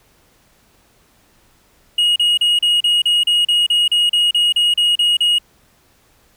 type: tone bursts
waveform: triangle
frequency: 2882 Hz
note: F#7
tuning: 46 cents flat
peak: -10 dBFS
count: 16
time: 1.98-5.385 s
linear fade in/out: 5 ms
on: 180 ms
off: 35 ms
effects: pink hiss -55 dBFS RMS until 6.36 s